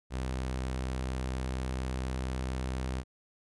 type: tone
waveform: sawtooth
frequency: 64.3 Hz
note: C2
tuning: 30 cents flat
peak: -28 dBFS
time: 0.1-3.04 s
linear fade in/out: 50 ms
effects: resampled to 24000 Hz